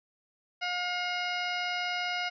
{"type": "harmonic tone with a mistuned harmonic", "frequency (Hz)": 715, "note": "F5", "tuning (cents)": 41, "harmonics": [1, 2, 3, 4, 5, 6, 7, 8], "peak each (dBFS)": [-35, -36, -35, -37, -47, -48, -41, -51], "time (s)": [0.61, 2.3], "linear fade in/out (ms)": 20, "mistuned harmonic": 5, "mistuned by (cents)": 120, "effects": []}